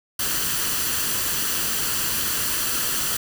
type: noise with comb filter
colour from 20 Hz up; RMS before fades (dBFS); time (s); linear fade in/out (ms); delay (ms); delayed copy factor
white; -24; 0.19-3.17; 5; 0.67; +0.5
effects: none